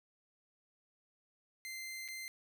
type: tone with dropouts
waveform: sawtooth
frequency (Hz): 2081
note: C7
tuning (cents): -10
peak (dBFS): -39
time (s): 1.65-2.28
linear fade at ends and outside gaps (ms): 0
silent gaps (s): 2.079-2.086
effects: none